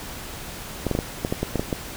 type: clicks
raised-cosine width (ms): 2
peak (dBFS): -9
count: 10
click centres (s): 0.867 / 0.913 / 0.951 / 0.989 / 1.249 / 1.325 / 1.43 / 1.557 / 1.595 / 1.728
effects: pink hiss -36 dBFS RMS until 1.96 s